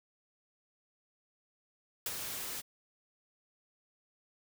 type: noise with ADSR envelope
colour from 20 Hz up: white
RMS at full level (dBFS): -34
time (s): 2.06-2.62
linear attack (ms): 3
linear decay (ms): 38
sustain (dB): -6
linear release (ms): 26
effects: none